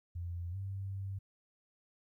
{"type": "tone with pitch glide", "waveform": "sine", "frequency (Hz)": [86.7, 97.32], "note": ["F2", "G2"], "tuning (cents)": [-12, -12], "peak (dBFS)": -37, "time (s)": [0.15, 1.19], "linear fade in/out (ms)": 10, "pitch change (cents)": 200, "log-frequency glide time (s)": [0.51, 0.56], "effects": ["13-bit"]}